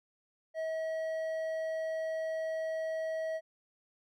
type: tone with hard clipping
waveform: triangle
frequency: 641 Hz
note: E5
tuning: 49 cents flat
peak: -34 dBFS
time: 0.54-3.41 s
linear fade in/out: 50 ms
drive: 9 dB
effects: none